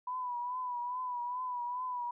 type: tone with vibrato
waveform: sine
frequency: 987.8 Hz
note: B5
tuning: in tune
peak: -34 dBFS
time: 0.07-2.11 s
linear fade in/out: 5 ms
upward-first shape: triangle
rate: 2.4 Hz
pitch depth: 57 cents each way
effects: none